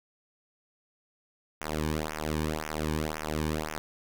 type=tone with flanger; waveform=sawtooth; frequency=77.3 Hz; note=D#2; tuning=11 cents flat; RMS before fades=-32 dBFS; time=1.61-3.78 s; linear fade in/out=0 ms; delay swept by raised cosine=0.23 to 1.53 ms; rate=1.9 Hz; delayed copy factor=-1; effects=none